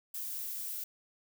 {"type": "noise", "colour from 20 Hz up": "violet", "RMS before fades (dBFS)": -39, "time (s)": [0.14, 0.84], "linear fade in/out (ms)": 5, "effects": []}